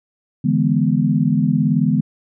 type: chord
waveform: sine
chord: E dominant seventh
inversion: third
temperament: equal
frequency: 146.83 / 164.81 / 207.7 / 246.9 Hz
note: D3 / E3 / G#3 / B3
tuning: 0 / 0 / 0 / 0 cents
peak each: -19 dBFS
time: 0.44-2.01 s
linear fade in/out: 10 ms
effects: none